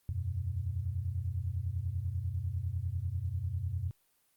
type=chord; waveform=sine; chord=E suspended second; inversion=none; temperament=equal; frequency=82.41 / 92.5 / 123.47 Hz; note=E2 / F#2 / B2; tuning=0 / 0 / 0 cents; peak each=-38 / -34 / -39 dBFS; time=0.09-3.91 s; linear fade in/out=0 ms; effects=white hiss -72 dBFS RMS until 4.36 s + Opus 32 kbps